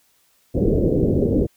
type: low-pass noise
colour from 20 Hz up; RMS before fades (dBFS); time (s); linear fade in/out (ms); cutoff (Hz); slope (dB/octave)
white; -18; 0.54-1.47; 20; 500; 48
effects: white hiss -61 dBFS RMS until 1.56 s